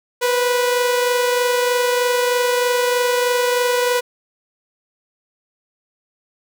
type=tone pair together; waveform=sawtooth; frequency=490 / 513.2 Hz; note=B4 / C5; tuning=-14 / -34 cents; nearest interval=minor second; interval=80 cents; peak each=-12 / -22 dBFS; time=0.21-4.01 s; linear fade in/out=20 ms; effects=none